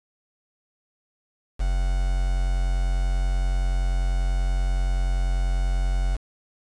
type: tone with quantisation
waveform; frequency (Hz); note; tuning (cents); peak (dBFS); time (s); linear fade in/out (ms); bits
triangle; 45.19; F#1; -40; -18; 1.59-6.17; 20; 6
effects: resampled to 22050 Hz